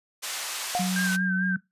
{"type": "band-pass noise", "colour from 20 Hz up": "white", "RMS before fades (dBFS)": -33, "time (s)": [0.22, 1.17], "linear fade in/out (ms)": 20, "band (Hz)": [730, 8300], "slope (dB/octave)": 12}
{"type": "tone with exponential decay", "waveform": "sine", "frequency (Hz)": 717, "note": "F5", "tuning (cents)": 45, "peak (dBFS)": -21, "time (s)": [0.75, 1], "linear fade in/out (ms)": 0, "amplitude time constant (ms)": 53}
{"type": "tone", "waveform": "sine", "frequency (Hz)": 185, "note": "F#3", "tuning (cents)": 0, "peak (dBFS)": -24, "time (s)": [0.79, 1.57], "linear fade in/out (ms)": 10}
{"type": "tone with vibrato", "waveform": "sine", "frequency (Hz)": 1568, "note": "G6", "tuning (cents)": 0, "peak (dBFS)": -26, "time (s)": [0.96, 1.56], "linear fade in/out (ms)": 2, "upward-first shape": "sine", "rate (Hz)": 4.5, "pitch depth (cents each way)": 54}
{"effects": ["noise-tail reverb RT60 0.2 s tail -21 dB re dry", "resampled to 32000 Hz"]}